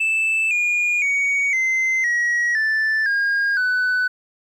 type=tone with pitch steps; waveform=sine; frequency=2637 / 2432 / 2243 / 2069 / 1908.2 / 1760 / 1623.3 / 1497.2 Hz; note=E7 / D#7 / C#7 / C7 / A#6 / A6 / G#6 / F#6; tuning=0 / -40 / +20 / -20 / +40 / 0 / -40 / +20 cents; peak=-14 dBFS; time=0-4.08 s; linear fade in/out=10 ms; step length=510 ms; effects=tanh soft clip ceiling -16 dBFS + 9-bit